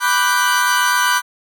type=chord; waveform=40% pulse; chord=G major seventh; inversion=first; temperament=equal; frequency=987.8 / 1174.7 / 1480 / 1568 Hz; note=B5 / D6 / F#6 / G6; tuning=0 / 0 / 0 / 0 cents; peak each=-17 / -20 / -18 / -19 dBFS; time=0-1.22 s; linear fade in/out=50 ms; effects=none